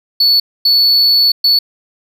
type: tone bursts at uneven times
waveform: triangle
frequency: 4438 Hz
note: C#8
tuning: 1 cent sharp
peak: -6 dBFS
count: 3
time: 0.2-0.4 / 0.65-1.32 / 1.44-1.59 s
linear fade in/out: 5 ms
effects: none